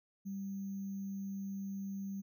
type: tone with sample-and-hold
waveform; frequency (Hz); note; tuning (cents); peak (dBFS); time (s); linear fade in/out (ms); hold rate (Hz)
sine; 196; G3; 0; -38; 0.25-2.22; 20; 6300
effects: none